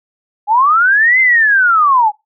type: linear two-way sweep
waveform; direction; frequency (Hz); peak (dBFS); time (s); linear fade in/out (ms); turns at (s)
sine; up then down; 803 to 2093 to 803; -7; 0.47-2.12; 50; 1.2
effects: noise-tail reverb RT60 0.2 s tail -23 dB re dry